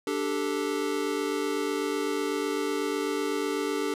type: chord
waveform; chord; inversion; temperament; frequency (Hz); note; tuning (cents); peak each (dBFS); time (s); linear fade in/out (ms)
square; D suspended fourth; none; equal; 293.7 / 392 / 440; D4 / G4 / A4; 0 / 0 / 0; -32; 0.07-3.94; 2
effects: low-pass 12000 Hz 12 dB/octave